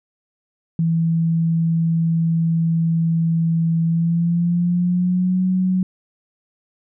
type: tone with pitch glide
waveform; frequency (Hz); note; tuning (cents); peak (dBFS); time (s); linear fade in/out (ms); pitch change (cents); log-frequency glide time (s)
sine; 164.81 to 184.99; E3 to F#3; 0 to 0; -15; 0.79-5.83; 2; +200; 3.84-5.44
effects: none